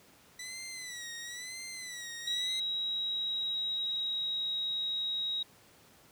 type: tone with vibrato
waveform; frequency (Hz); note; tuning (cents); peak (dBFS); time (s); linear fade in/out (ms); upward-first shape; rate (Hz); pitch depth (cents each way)
15% pulse; 1975.5; B6; 0; -34; 0.39-2.6; 5; sine; 0.99; 96
type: tone with pitch glide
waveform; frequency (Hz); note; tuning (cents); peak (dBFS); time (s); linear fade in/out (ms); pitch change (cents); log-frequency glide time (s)
sine; 3842 to 3807; B7 to A#7; -48 to +36; -31; 2.27-5.43; 5; -16; 2.78-4.6
effects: pink hiss -60 dBFS RMS until 6.11 s + high-pass 100 Hz 12 dB/octave